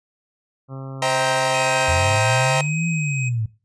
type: harmonic tone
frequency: 134.1 Hz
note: C3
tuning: 43 cents sharp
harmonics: 1 / 2 / 3 / 4 / 5 / 6 / 7 / 8 / 9 / 10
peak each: -30 / -38 / -44 / -41 / -47 / -48 / -51 / -48 / -47 / -50 dBFS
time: 0.68-2.21 s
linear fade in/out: 50 ms
type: chord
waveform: sawtooth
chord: C dominant seventh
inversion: none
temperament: equal with one note detuned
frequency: 523.3 / 643.5 / 784 / 932.3 Hz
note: C5 / E5 / G5 / Bb5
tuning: 0 / -42 / 0 / 0 cents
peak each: -20 dBFS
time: 1.02-2.61 s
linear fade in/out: 2 ms
type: tone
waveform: square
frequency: 2526 Hz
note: D#7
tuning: 26 cents sharp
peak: -25 dBFS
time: 1.53-3.3 s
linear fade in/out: 20 ms
type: linear two-way sweep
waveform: sine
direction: up then down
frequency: 80.7 to 168.1 to 106.2 Hz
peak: -20 dBFS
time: 1.88-3.46 s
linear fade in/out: 5 ms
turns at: 2.87 s
effects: noise-tail reverb RT60 0.3 s tail -18 dB re dry + resampled to 22050 Hz